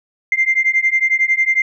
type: beating tone pair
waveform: sine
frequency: 2087 / 2098 Hz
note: C7 / C7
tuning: -5 / +4 cents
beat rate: 11 Hz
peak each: -15 dBFS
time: 0.32-1.62 s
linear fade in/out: 2 ms
effects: tanh soft clip ceiling -5 dBFS